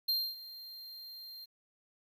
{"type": "tone with ADSR envelope", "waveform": "square", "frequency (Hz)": 4186, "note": "C8", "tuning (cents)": 0, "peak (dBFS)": -28, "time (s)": [0.08, 1.46], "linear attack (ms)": 10, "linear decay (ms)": 260, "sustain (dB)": -18, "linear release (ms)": 21, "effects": ["11-bit"]}